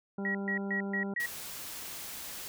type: harmonic tone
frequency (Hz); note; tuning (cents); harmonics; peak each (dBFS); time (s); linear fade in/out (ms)
197.9; G3; +17; 1 / 2 / 3 / 4 / 5 / 7; -34 / -40 / -47 / -47 / -53 / -51; 0.18-1.14; 5
type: tone bursts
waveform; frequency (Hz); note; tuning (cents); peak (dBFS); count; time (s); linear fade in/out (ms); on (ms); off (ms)
sine; 1909; A#6; +41; -30; 5; 0.25-1.26; 2; 98; 130
type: noise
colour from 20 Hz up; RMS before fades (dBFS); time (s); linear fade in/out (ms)
white; -42; 1.2-2.48; 0
effects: none